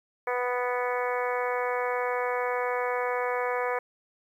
harmonic tone, 247.1 Hz, B3, 1 cent sharp, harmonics 2 / 3 / 4 / 5 / 6 / 7 / 8 / 9, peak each -29 / -34 / -33 / -36 / -40 / -37 / -41 / -38 dBFS, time 0.27-3.79 s, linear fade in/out 5 ms, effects 10-bit

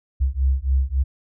sine beating tone pair, 64.9 / 68.5 Hz, C2 / C#2, -13 / -20 cents, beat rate 3.6 Hz, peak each -20 dBFS, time 0.2-1.04 s, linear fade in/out 20 ms, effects none

